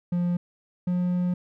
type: tone pair in turn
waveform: triangle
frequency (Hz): 175.6 / 178.77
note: F3 / F3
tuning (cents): +10 / +41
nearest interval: unison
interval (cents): 31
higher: second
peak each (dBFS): -20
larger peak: neither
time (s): 0.12-0.37 / 0.87-1.34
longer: second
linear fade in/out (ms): 5
effects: none